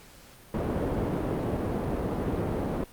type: low-pass noise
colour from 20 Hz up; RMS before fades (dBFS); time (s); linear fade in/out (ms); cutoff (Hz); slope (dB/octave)
white; -29; 0.54-2.84; 2; 430; 12
effects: pink hiss -52 dBFS RMS until 2.92 s + Opus 48 kbps